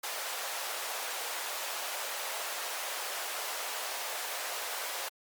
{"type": "high-pass noise", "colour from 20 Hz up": "pink", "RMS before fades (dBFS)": -37, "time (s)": [0.03, 5.09], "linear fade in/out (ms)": 10, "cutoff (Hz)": 560, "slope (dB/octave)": 24, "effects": ["Opus 48 kbps"]}